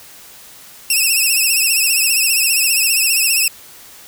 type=tone with vibrato; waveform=10% pulse; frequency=2637 Hz; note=E7; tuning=in tune; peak=-4 dBFS; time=0.9-3.48 s; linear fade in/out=2 ms; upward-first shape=triangle; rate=15 Hz; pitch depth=99 cents each way; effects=white hiss -40 dBFS RMS until 4.07 s